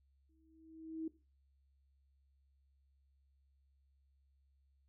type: tone with exponential growth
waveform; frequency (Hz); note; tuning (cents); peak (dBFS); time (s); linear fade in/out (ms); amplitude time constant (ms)
sine; 320.9; E4; -46; -36; 0.29-1.08; 5; 170
effects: noise-tail reverb RT60 0.3 s tail -17 dB re dry + added 68 Hz sine -70 dBFS peak until 4.88 s